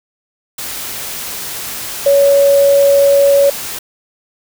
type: tone in noise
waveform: sine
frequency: 561 Hz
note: C#5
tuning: 21 cents sharp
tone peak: -6 dBFS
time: 2.06-3.5 s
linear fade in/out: 5 ms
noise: white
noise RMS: -24 dBFS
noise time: 0.58-3.79 s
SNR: +15 dB
effects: none